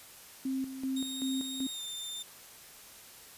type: tone with tremolo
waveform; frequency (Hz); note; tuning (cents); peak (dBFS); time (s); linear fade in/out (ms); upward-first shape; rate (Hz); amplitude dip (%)
sine; 264.9; C4; +22; -30; 0.45-1.67; 5; square; 2.6; 65
type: tone with pitch glide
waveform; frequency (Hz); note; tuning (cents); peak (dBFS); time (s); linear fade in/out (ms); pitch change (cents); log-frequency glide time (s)
sawtooth; 3715 to 3593; A#7 to A7; -7 to +36; -35; 0.96-2.23; 10; -57; 1.71-1.82
effects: white hiss -52 dBFS RMS until 3.37 s + resampled to 32000 Hz